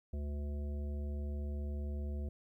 harmonic tone, 72.4 Hz, D2, 24 cents flat, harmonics 1 / 3 / 5 / 7 / 9, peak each -36 / -47 / -52 / -55 / -57 dBFS, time 0.13-2.29 s, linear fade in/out 5 ms, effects 13-bit

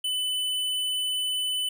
square tone, 3005 Hz, F#7, 26 cents sharp, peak -26 dBFS, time 0.04-1.69 s, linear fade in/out 5 ms, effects none

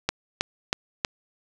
click train, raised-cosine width 0.2 ms, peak -5 dBFS, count 4, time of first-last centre 0.09-1.048 s, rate 3.13 Hz, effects none

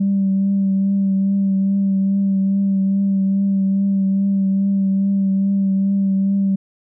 sine tone with vibrato, 195.3 Hz, G3, 6 cents flat, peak -13 dBFS, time 0-6.56 s, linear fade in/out 10 ms, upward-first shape triangle, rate 2.4 Hz, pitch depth 26 cents each way, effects tanh soft clip ceiling -10 dBFS

